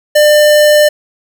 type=tone; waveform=square; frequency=598 Hz; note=D5; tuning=31 cents sharp; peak=-5 dBFS; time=0.15-0.89 s; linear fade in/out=10 ms; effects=none